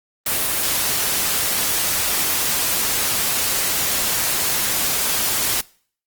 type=noise; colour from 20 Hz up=white; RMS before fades=-20 dBFS; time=0.26-5.61 s; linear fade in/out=5 ms; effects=noise-tail reverb RT60 0.5 s tail -23 dB re dry + Opus 24 kbps